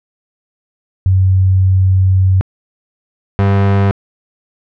sine / 35% pulse tone pair in turn, 94.2 / 98.96 Hz, F#2 / G2, +32 / +17 cents, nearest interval minor second, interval 85 cents, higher second, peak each -7 dBFS, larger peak neither, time 1.06-2.41 / 3.39-3.91 s, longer first, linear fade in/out 0 ms, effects low-pass 2000 Hz 12 dB/octave

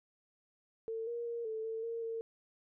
sine tone with pitch steps, 449.4 / 471.8 / 468.3 / 440.4 / 447.5 / 460.8 / 454 Hz, A4 / A#4 / A#4 / A4 / A4 / A#4 / A#4, +37 / +21 / +8 / +2 / +29 / -20 / -46 cents, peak -36 dBFS, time 0.88-2.21 s, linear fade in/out 0 ms, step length 190 ms, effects none

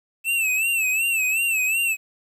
square tone with vibrato, 2637 Hz, E7, in tune, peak -20 dBFS, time 0.24-1.97 s, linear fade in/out 50 ms, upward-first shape sine, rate 2.7 Hz, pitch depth 92 cents each way, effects 9-bit

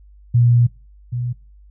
sine tone pair in turn, 120 / 122.17 Hz, B2 / B2, -49 / -18 cents, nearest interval unison, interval 31 cents, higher second, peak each -10 / -20 dBFS, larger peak first, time 0.34-0.67 / 1.12-1.33 s, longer first, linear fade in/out 10 ms, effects noise-tail reverb RT60 0.3 s tail -21 dB re dry + added 50 Hz sine -43 dBFS peak until 1.7 s

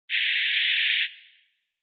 white band-pass noise, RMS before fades -24 dBFS, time 0.09-1.08 s, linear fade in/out 50 ms, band 1700 to 3600 Hz, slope 96 dB/octave, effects noise-tail reverb RT60 1.0 s tail -17 dB re dry + Opus 24 kbps

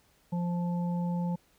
harmonic tone, 174.61 Hz, F3, in tune, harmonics 1 / 3 / 5, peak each -28 / -42 / -41 dBFS, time 0.32-1.36 s, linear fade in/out 10 ms, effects pink hiss -66 dBFS RMS until 1.58 s

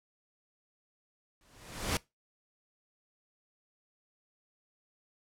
pink noise with exponential growth, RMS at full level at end -28 dBFS, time 1.41-1.97 s, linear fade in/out 1 ms, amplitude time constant 120 ms, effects noise-tail reverb RT60 0.2 s tail -21 dB re dry + low-pass 11000 Hz 12 dB/octave

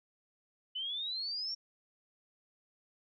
sine exponential sweep, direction up, 2979 to 5588 Hz, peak -35 dBFS, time 0.75-1.55 s, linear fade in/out 10 ms, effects none

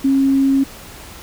sine tone, 271.5 Hz, C#4, 36 cents flat, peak -11 dBFS, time 0.04-0.64 s, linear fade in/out 10 ms, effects pink hiss -37 dBFS RMS until 1.22 s

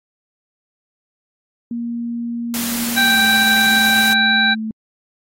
sine tone with pitch glide, 235.4 to 219.6 Hz, A#3 to A3, +17 to -3 cents, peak -21 dBFS, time 1.71-4.71 s, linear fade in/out 2 ms, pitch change -120 cents, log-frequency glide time 3.05-3.22 s
white noise, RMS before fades -24 dBFS, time 2.54-4.13 s, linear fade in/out 0 ms
harmonic tone, 784 Hz, G5, in tune, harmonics 1 / 2 / 3 / 5, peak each -23 / -14 / -24 / -17 dBFS, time 2.96-4.55 s, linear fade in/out 20 ms
effects AAC 48 kbps

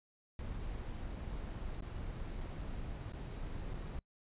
brown noise with dropouts, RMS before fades -42 dBFS, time 0.39-3.99 s, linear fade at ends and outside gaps 1 ms, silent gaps 1.806-1.823 / 2.405-2.409 / 3.122-3.134 / 3.737-3.742 s, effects noise-tail reverb RT60 0.1 s tail -26 dB re dry + resampled to 8000 Hz

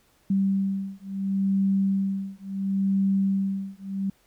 sine beating tone pair, 194.4 / 195.12 Hz, G3 / G3, -14 / -8 cents, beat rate 0.72 Hz, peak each -25 / -25 dBFS, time 0.3-4.1 s, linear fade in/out 5 ms, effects pink hiss -63 dBFS RMS until 4.26 s

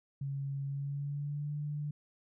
sine tone with pitch glide, 138.59 to 147.68 Hz, C#3 to D3, 0 to +10 cents, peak -34 dBFS, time 0.21-1.91 s, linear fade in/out 5 ms, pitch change +110 cents, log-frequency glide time 0.65-1.54 s, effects none

